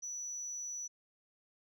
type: tone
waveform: sine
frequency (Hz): 5920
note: F#8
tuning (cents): 0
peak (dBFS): -37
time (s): 0.02-0.88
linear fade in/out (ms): 20
effects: tanh soft clip ceiling -37 dBFS